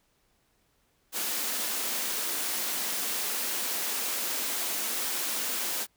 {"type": "high-pass noise", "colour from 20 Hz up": "white", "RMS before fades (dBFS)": -31, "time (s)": [1.12, 5.87], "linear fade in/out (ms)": 50, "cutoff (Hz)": 190, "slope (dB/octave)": 96, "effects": ["pink hiss -70 dBFS RMS until 5.96 s"]}